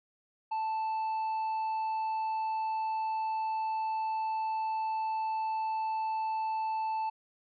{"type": "tone", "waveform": "triangle", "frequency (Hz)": 880, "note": "A5", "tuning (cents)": 0, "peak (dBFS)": -28, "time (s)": [0.51, 7.1], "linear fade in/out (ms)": 10, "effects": ["resampled to 11025 Hz"]}